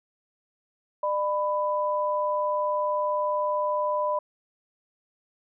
sine tone pair together, 600 / 995.5 Hz, D5 / B5, +37 / +14 cents, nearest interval major sixth, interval 877 cents, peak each -26 dBFS, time 1.03-4.19 s, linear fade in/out 5 ms, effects none

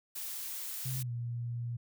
blue noise, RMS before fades -40 dBFS, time 0.15-1.03 s, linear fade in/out 10 ms
sine tone with pitch glide, 129.7 to 118.94 Hz, C3 to A#2, -15 to +35 cents, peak -34 dBFS, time 0.85-1.77 s, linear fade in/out 10 ms, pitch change -150 cents, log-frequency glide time 0.99-1.11 s
effects none

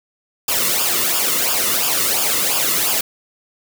white noise with flanger, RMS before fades -18 dBFS, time 0.48-3.01 s, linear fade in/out 5 ms, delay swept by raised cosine 0.49 to 1.29 ms, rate 2.9 Hz, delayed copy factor -0.7, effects none

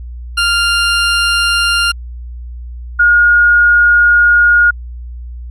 20% pulse / sine tone pair in turn, 1396.9 / 1432 Hz, F6 / F6, 0 / +43 cents, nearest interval unison, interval 43 cents, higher second, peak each -5 dBFS, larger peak neither, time 0.37-1.92 / 2.99-4.71 s, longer second, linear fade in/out 10 ms, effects added 60 Hz sine -24 dBFS peak until 5.5 s + low-pass 10000 Hz 12 dB/octave

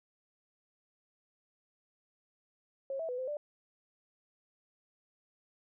sine tone with pitch steps, 542 / 652 / 497.4 / 516 / 590 Hz, C#5 / E5 / B4 / C5 / D5, -39 / -19 / +12 / -24 / +8 cents, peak -34 dBFS, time 2.9-3.37 s, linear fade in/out 2 ms, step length 94 ms, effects none

